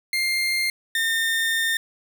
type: tone pair in turn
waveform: 30% pulse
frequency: 2111 / 1817.1 Hz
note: C7 / A#6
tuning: +15 / -45 cents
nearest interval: minor third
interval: 260 cents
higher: first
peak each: -18 dBFS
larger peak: neither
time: 0.13-0.7 / 0.95-1.77 s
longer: second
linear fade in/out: 2 ms
effects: none